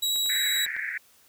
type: tone with vibrato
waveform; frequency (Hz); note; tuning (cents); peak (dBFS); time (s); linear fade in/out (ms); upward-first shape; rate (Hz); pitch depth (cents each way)
sawtooth; 3870; B7; -36; -21; 0.02-0.66; 10; square; 12; 9
type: click train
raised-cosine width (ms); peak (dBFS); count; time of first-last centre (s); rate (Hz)
0.3; -28; 7; 0.16-0.765; 9.92
type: band-pass noise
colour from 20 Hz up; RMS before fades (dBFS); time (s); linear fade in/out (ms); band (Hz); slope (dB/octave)
pink; -32; 0.29-0.98; 5; 1600 to 2200; 96
effects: white hiss -59 dBFS RMS until 1.28 s